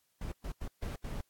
brown noise bursts at uneven times, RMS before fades -38 dBFS, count 5, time 0.21-0.32 / 0.44-0.52 / 0.61-0.68 / 0.82-0.96 / 1.04-1.21 s, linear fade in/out 5 ms, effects white hiss -75 dBFS RMS until 1.29 s + AAC 64 kbps

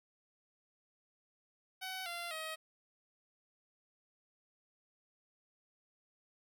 10% pulse tone with pitch steps, 753 / 690.5 / 633.2 Hz, F#5 / F5 / D#5, +30 / -20 / +30 cents, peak -32 dBFS, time 1.81-2.56 s, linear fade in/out 20 ms, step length 250 ms, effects none

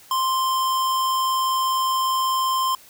square tone, 1046.5 Hz, C6, in tune, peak -20 dBFS, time 0.11-2.75 s, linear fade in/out 2 ms, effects white hiss -49 dBFS RMS until 2.89 s

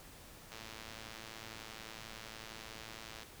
click train, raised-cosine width 0.2 ms, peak -30 dBFS, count 302, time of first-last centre 0.52-3.232 s, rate 111 Hz, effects pink hiss -55 dBFS RMS until 3.4 s

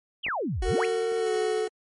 sine exponential two-way sweep, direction down then up, 3385 to 34.74 to 3385 Hz, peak -26 dBFS, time 0.23-0.86 s, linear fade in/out 20 ms, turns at 0.66 s
clicks, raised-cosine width 1 ms, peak -26 dBFS, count 2, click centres 0.265 / 0.284 s
30% pulse tone with tremolo, 370 Hz, F#4, in tune, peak -25 dBFS, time 0.62-1.68 s, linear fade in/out 5 ms, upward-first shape sine, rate 1.6 Hz, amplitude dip 40%
triangle tone with pitch glide, 452.9 to 433.9 Hz, A#4 to A4, -50 to -24 cents, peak -23 dBFS, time 0.64-1.69 s, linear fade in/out 50 ms, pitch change -74 cents, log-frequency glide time 1.19-1.31 s
effects MP3 48 kbps

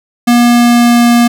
square tone with pitch glide, 239.6 to 237.8 Hz, A#3 to A#3, +48 to +35 cents, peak -5 dBFS, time 0.27-1.28 s, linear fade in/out 10 ms, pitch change -13 cents, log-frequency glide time 0.45-1.07 s, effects none

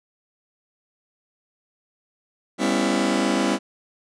sawtooth chord, C# half-diminished seventh, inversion second, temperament just, 199.57 / 249.5 / 277.2 / 332.6 Hz, G3 / B3 / C#4 / E4, +31 / +18 / 0 / +16 cents, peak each -21 dBFS, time 2.58-3.59 s, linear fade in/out 50 ms, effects resampled to 22050 Hz

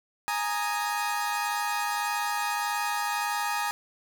30% pulse chord, Ab suspended second, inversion none, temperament equal, 830.6 / 932.3 / 1244.5 Hz, Ab5 / Bb5 / Eb6, 0 / 0 / 0 cents, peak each -28 / -29 / -30 dBFS, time 0.28-3.71 s, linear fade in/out 0 ms, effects none

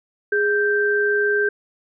sine tone pair together, 413.5 / 1566.6 Hz, G#4 / G6, -8 / -2 cents, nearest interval octave + major seventh, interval 2306 cents, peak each -19 dBFS, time 0.32-1.49 s, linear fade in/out 5 ms, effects none

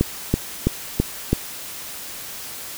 click train, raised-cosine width 3 ms, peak -3 dBFS, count 5, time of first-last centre 0.01-1.33 s, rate 3.03 Hz, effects white hiss -34 dBFS RMS until 2.77 s

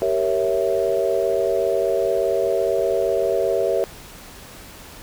sine chord, G diminished seventh, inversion none, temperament equal with one note detuned, 388.4 / 466.2 / 554.4 / 659.3 Hz, G4 / Bb4 / Db5 / Fb5, -16 / 0 / 0 / 0 cents, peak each -23 dBFS, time 0.02-3.84 s, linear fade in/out 0 ms, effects pink hiss -41 dBFS RMS until 5.02 s

